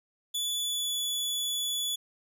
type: tone with pitch glide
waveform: sawtooth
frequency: 3452 to 3428 Hz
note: A7 to A7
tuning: -34 to -46 cents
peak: -26 dBFS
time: 0.34-1.96 s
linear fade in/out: 10 ms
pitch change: -12 cents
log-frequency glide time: 0.64-0.98 s
effects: none